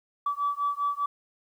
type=beating tone pair; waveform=sine; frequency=1148 / 1153 Hz; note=D6 / D6; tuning=-40 / -32 cents; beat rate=5 Hz; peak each=-28 dBFS; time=0.26-1.06 s; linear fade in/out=5 ms; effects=tanh soft clip ceiling -18 dBFS + 10-bit